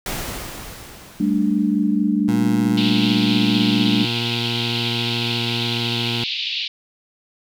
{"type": "noise with exponential decay", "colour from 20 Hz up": "pink", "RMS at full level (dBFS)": -25, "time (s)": [0.06, 2.5], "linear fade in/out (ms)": 2, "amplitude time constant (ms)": 530}
{"type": "chord", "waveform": "sine", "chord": "G suspended second", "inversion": "none", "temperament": "just", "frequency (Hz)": [196, 220.5, 294], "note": ["G3", "A3", "D4"], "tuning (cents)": [0, 4, 2], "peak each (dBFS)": -20, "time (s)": [1.2, 4.05], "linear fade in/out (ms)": 5}
{"type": "tone with vibrato", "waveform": "20% pulse", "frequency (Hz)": 118.1, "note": "A#2", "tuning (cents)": 23, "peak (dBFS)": -18, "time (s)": [2.28, 6.24], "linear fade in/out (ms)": 5, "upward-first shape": "sine", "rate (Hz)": 14, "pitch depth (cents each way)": 9}
{"type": "band-pass noise", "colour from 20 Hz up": "pink", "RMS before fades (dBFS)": -25, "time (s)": [2.77, 6.68], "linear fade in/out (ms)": 5, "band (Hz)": [2600, 4300], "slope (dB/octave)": 48}
{"effects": []}